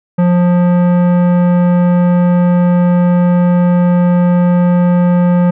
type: tone with tanh clipping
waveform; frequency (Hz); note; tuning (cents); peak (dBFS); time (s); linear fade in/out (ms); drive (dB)
sine; 176.8; F3; +22; -9; 0.18-5.51; 10; 15
effects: none